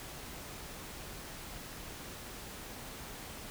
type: silence
effects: pink hiss -46 dBFS RMS until 3.5 s